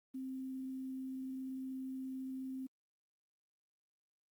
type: tone with quantisation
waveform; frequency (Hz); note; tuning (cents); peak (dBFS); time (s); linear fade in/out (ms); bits
sine; 262.2; C4; +4; -40; 0.14-2.67; 10; 11
effects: Opus 32 kbps